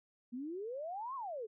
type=exponential two-way sweep; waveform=sine; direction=up then down; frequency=233.2 to 1120 to 411.4 Hz; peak=-39 dBFS; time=0.32-1.47 s; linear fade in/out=20 ms; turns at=1.15 s; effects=none